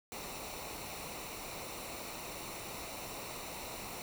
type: noise with comb filter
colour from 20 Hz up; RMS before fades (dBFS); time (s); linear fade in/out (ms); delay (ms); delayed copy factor
pink; -44; 0.12-4.02; 0; 0.61; -0.6
effects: none